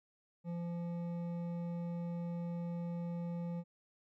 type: tone with hard clipping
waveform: triangle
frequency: 171.8 Hz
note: F3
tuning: 28 cents flat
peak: -39 dBFS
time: 0.44-3.64 s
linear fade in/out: 50 ms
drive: 13 dB
effects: none